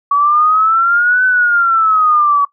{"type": "exponential two-way sweep", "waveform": "sine", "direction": "up then down", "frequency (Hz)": [1131, 1517, 1131], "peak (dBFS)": -8, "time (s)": [0.11, 2.45], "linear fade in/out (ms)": 5, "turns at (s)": 1.25, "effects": ["noise-tail reverb RT60 0.1 s tail -18 dB re dry"]}